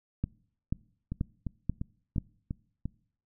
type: two click trains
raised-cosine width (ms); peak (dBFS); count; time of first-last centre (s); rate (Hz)
5; -21 / -16; 6 / 5; 1.12-2.856 / 0.24-2.182; 2.88 / 2.06
effects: noise-tail reverb RT60 0.6 s tail -24 dB re dry